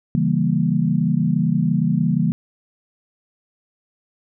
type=chord; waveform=sine; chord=C# diminished seventh; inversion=none; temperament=equal; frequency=138.59 / 164.81 / 196 / 233.1 Hz; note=C#3 / E3 / G3 / Bb3; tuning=0 / 0 / 0 / 0 cents; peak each=-23 / -19 / -22 / -22 dBFS; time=0.15-2.32 s; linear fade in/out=0 ms; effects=none